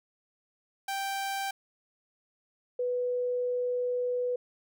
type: tone pair in turn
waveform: sawtooth / sine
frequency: 784 / 493.9 Hz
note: G5 / B4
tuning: 0 / 0 cents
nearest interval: minor sixth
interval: 800 cents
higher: first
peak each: -27 dBFS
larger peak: neither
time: 0.88-1.51 / 2.79-4.36 s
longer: second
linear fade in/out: 5 ms
effects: none